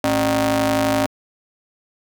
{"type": "ring-modulated tone", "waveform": "sawtooth", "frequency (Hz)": 164.81, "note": "E3", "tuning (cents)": 0, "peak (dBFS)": -9, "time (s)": [0.04, 1.06], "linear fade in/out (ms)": 0, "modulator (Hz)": 438, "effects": ["high-pass 100 Hz 12 dB/octave", "8-bit"]}